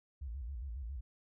sine tone with vibrato, 62.8 Hz, B1, 30 cents sharp, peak -39 dBFS, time 0.21-1.01 s, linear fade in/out 10 ms, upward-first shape square, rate 7.3 Hz, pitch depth 180 cents each way, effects none

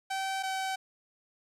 sawtooth tone pair in turn, 771 / 764.8 Hz, G5 / G5, -29 / -43 cents, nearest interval unison, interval 14 cents, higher first, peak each -27 dBFS, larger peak neither, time 0.1-0.43 / 0.43-0.76 s, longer neither, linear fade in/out 10 ms, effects low-pass 10000 Hz 12 dB/octave + 11-bit

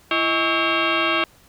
sine tone with frequency modulation, 819 Hz, G#5, 24 cents flat, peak -17 dBFS, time 0.11-1.24 s, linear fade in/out 2 ms, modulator 484 Hz, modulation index 5.2, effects pink hiss -53 dBFS RMS until 1.48 s

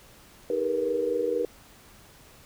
sine tone cluster, 313.3 / 397.9 / 457.1 / 481.3 Hz, D#4 / G4 / A#4 / B4, +12 / +26 / -34 / -45 cents, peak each -34 / -31 / -32 / -26 dBFS, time 0.5-1.45 s, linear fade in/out 2 ms, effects pink hiss -53 dBFS RMS until 2.45 s

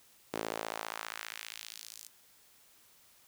sawtooth tone with high-pass filter sweep, 55 Hz, A1, in tune, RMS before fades -42 dBFS, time 0.33-2.08 s, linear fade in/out 10 ms, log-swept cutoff 350 to 7000 Hz, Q 1.2, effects white hiss -63 dBFS RMS until 3.27 s

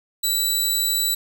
15% pulse tone, 3951 Hz, B7, in tune, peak -12 dBFS, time 0.23-1.15 s, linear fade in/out 10 ms, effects none

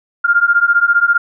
sine beating tone pair, 1396 / 1411 Hz, F6 / F6, -1 / +17 cents, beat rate 15 Hz, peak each -12 dBFS, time 0.24-1.18 s, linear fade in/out 10 ms, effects none

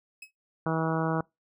40% pulse tone with exponential decay, 2563 Hz, E7, 49 cents flat, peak -37 dBFS, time 0.22-0.31 s, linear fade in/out 5 ms, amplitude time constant 19 ms
harmonic tone, 161.4 Hz, E3, 36 cents flat, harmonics 1 / 2 / 3 / 4 / 5 / 6 / 7 / 8 / 9, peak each -29 / -32 / -34 / -35 / -36 / -37 / -37 / -38 / -39 dBFS, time 0.66-1.21 s, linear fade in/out 2 ms
effects noise-tail reverb RT60 0.2 s tail -25 dB re dry

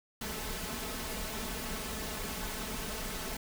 pink noise with comb filter, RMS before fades -38 dBFS, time 0.21-3.37 s, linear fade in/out 5 ms, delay 4.6 ms, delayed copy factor +0.6, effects none

